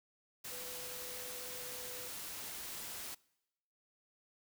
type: tone in noise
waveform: sine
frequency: 498 Hz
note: B4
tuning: 14 cents sharp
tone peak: -51 dBFS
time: 0.51-2.09 s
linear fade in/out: 10 ms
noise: white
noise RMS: -45 dBFS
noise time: 0.44-3.15 s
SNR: -9 dB
effects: noise-tail reverb RT60 0.9 s tail -24 dB re dry